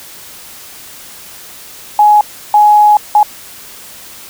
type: tone bursts at uneven times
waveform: sine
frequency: 838 Hz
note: G#5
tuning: 15 cents sharp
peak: -3 dBFS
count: 3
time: 1.99-2.21 / 2.54-2.97 / 3.15-3.23 s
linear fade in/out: 2 ms
effects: white hiss -33 dBFS RMS until 4.29 s